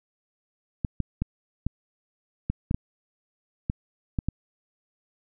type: clicks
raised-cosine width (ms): 5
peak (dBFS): -13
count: 10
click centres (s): 0.848 / 1.003 / 1.22 / 1.666 / 2.5 / 2.711 / 2.745 / 3.699 / 4.188 / 4.286
effects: none